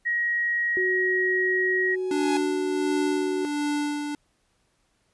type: tone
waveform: sine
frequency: 1895 Hz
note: A#6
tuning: 28 cents sharp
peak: -22 dBFS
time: 0.05-1.96 s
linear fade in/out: 20 ms
type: tone with pitch glide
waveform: sine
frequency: 370 to 372.8 Hz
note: F#4 to F#4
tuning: 0 to +13 cents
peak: -25 dBFS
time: 0.77-3.45 s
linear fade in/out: 0 ms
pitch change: +13 cents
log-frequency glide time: 1.27-2.65 s
type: tone with exponential growth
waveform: 45% pulse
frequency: 838 Hz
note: G#5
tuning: 15 cents sharp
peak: -24 dBFS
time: 1.81-2.37 s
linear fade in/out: 2 ms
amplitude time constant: 120 ms
type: tone with tremolo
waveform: square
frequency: 293.6 Hz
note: D4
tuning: in tune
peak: -24 dBFS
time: 2.11-4.15 s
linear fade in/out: 2 ms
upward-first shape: sine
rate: 1.4 Hz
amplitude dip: 45%
effects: pink hiss -69 dBFS RMS until 5.13 s + resampled to 24000 Hz